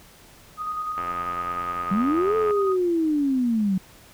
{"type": "tone with tremolo", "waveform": "sine", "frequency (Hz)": 1244.5, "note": "D#6", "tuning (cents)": 0, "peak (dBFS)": -25, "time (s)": [0.57, 2.77], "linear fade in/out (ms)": 50, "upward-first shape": "square", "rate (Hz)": 10, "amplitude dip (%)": 30}
{"type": "click train", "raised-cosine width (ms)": 0.5, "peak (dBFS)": -19, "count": 135, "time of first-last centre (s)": [0.98, 2.508], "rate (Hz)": 87.7}
{"type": "linear two-way sweep", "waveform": "sine", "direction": "up then down", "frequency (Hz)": [182.7, 443, 182.7], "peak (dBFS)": -19, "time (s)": [1.91, 3.78], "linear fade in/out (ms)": 5, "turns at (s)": 2.36}
{"effects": ["pink hiss -50 dBFS RMS until 4.13 s"]}